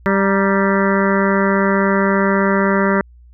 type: harmonic tone with a mistuned harmonic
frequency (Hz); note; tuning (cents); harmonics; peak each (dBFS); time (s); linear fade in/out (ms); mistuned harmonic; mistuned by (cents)
196.4; G3; +4; 1 / 2 / 3 / 5 / 6 / 7 / 8 / 9 / 10; -16 / -19 / -21 / -23 / -24 / -24 / -25 / -26 / -26; 0.06-3.01; 0; 5; -59
effects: added 60 Hz sine -41 dBFS peak until 3.33 s

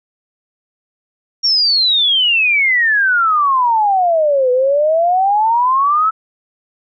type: exponential two-way sweep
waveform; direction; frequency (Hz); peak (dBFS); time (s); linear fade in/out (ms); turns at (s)
sine; down then up; 5620 to 493.9 to 1325; -10; 1.43-6.11; 20; 4.51
effects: none

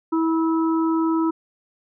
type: harmonic tone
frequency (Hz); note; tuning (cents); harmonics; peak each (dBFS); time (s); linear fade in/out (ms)
325.1; E4; -24; 1 / 3 / 4; -18 / -28 / -30; 0.12-1.31; 10
effects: none

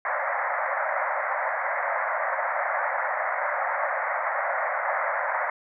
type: band-pass noise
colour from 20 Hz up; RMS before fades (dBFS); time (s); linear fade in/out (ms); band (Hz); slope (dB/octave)
pink; -27; 0.05-5.5; 2; 550 to 2100; 96
effects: none

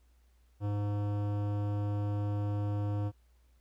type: tone with hard clipping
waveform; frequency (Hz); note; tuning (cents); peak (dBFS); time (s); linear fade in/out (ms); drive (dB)
sine; 102.8; G#2; -17; -32; 0.6-3.12; 50; 16
effects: added 60 Hz sine -62 dBFS peak until 3.6 s + pink hiss -75 dBFS RMS until 3.6 s

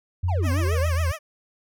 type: tone with pitch glide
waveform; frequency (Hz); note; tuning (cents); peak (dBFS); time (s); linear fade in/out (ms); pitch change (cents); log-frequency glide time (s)
sine; 89.3 to 82.84; F2 to E2; +39 to +9; -20; 0.23-1.12; 10; -130; 0.59-0.73
type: exponential two-way sweep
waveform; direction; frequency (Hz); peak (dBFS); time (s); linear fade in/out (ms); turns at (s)
triangle; down then up; 987.8 to 237.5 to 641; -27; 0.28-0.88; 10; 0.48
type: tone with vibrato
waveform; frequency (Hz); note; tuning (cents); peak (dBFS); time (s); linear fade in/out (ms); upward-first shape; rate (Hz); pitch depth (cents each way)
15% pulse; 580; D5; -22; -23; 0.42-1.19; 50; triangle; 7.2; 220
effects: none

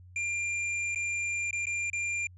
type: tone with dropouts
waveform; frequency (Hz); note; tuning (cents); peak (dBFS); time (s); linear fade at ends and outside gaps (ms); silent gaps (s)
square; 2390; D7; +30; -30; 0.16-2.27; 2; 0.948-0.958 / 1.509-1.529 / 1.656-1.668 / 1.9-1.931
effects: added 90 Hz sine -49 dBFS peak until 2.37 s + resampled to 24000 Hz

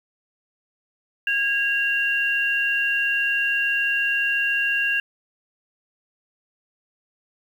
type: tone pair together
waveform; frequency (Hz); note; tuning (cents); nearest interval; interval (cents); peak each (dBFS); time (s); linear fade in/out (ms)
sine; 1638.6 / 2767; G#6 / F7; -24 / -17; major sixth; 907; -22; 1.27-5; 2
effects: 8-bit

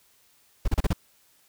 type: noise bursts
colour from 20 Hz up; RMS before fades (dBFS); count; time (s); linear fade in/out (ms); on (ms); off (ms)
brown; -21; 5; 0.65-0.931; 5; 29; 34
effects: white hiss -62 dBFS RMS until 1.48 s

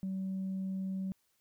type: tone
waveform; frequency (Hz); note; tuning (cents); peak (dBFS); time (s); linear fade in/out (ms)
sine; 190.4; F#3; +50; -32; 0.03-1.12; 0
effects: tanh soft clip ceiling -31 dBFS + white hiss -75 dBFS RMS until 1.4 s

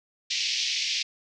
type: band-pass noise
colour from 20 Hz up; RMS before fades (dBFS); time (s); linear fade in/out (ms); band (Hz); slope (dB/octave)
white; -28; 0.3-1.03; 10; 2200 to 5800; 48
effects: none

